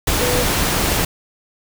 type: tone in noise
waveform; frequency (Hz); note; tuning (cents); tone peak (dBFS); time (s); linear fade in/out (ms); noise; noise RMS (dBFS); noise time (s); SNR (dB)
sine; 493.9; B4; 0; -20; 0.21-0.43; 5; pink; -18; 0.07-1.05; -5
effects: none